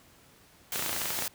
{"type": "noise", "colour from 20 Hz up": "white", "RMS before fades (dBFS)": -33, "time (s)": [0.72, 1.28], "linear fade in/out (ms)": 2}
{"type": "clicks", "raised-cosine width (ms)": 0.3, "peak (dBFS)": -16, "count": 12, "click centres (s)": [0.759, 0.794, 0.825, 0.862, 0.894, 0.929, 0.964, 1.017, 1.057, 1.105, 1.189, 1.223]}
{"effects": ["pink hiss -58 dBFS RMS until 1.34 s", "high-pass 60 Hz 12 dB/octave"]}